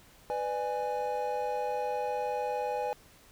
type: chord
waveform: triangle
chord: G# diminished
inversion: first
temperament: just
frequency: 498.4 / 598 / 830.6 Hz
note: B4 / D5 / G#5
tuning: +16 / +31 / 0 cents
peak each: -32 / -35 / -31 dBFS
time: 0.3-2.93 s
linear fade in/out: 0 ms
effects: pink hiss -58 dBFS RMS until 3.31 s